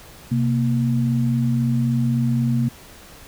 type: tone pair together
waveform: sine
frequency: 129.32 / 233.1 Hz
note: C3 / A#3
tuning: -20 / 0 cents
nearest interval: minor seventh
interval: 1020 cents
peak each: -19 / -20 dBFS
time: 0.31-2.69 s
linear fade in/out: 10 ms
effects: pink hiss -44 dBFS RMS until 3.27 s